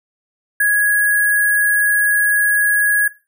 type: tone with sample-and-hold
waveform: sine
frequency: 1666 Hz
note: G#6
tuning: 5 cents sharp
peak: -11 dBFS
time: 0.6-3.08 s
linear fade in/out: 5 ms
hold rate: 11025 Hz
effects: noise-tail reverb RT60 0.3 s tail -17 dB re dry